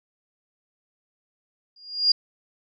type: tone with exponential growth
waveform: sine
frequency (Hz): 4831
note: D8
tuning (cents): +48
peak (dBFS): -12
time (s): 1.76-2.12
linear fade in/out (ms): 5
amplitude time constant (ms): 77
effects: none